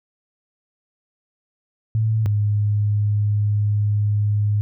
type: tone pair in turn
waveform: sine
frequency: 110.2 / 104.01 Hz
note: A2 / G#2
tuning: +3 / +3 cents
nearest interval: minor second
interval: 100 cents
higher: first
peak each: -16 dBFS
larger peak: neither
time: 1.95-2.26 / 2.26-4.61 s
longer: second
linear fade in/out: 0 ms
effects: none